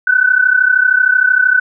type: tone pair together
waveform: sine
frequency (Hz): 1487 / 1520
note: F#6 / F#6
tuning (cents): +8 / +46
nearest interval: unison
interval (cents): 38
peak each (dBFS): -11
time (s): 0.07-1.6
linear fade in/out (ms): 5
effects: none